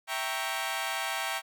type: chord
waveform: 15% pulse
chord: E diminished seventh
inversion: none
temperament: equal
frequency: 659.3 / 784 / 932.3 / 1108.7 Hz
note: E5 / G5 / Bb5 / Db6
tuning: 0 / 0 / 0 / 0 cents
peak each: -31 / -28 / -30 / -31 dBFS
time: 0.07-1.42 s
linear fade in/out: 50 ms
effects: none